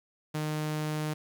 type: tone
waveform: sawtooth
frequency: 153.2 Hz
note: D#3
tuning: 27 cents flat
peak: -26 dBFS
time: 0.34-1.14 s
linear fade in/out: 10 ms
effects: 10-bit